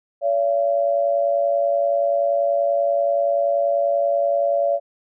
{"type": "tone pair together", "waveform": "sine", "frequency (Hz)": [569, 679.4], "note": ["C#5", "F5"], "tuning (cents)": [45, -48], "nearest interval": "minor third", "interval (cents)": 307, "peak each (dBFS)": [-18, -21], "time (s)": [0.21, 4.8], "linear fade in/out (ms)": 50, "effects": []}